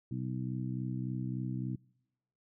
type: harmonic tone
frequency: 63.5 Hz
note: B1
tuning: 49 cents sharp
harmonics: 2 / 3 / 4 / 5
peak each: -36 / -40 / -42 / -44 dBFS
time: 0.11-1.76 s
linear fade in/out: 5 ms
effects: noise-tail reverb RT60 0.9 s tail -26 dB re dry